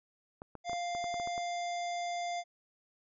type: clicks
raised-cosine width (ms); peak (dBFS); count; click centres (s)
1; -30; 10; 0.419 / 0.553 / 0.696 / 0.732 / 0.95 / 1.042 / 1.142 / 1.199 / 1.274 / 1.379
type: harmonic tone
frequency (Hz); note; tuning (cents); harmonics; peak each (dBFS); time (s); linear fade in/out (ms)
698.5; F5; 0; 1 / 3 / 5 / 7 / 9 / 10; -34 / -44 / -48 / -51 / -53 / -54; 0.64-2.44; 50
effects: none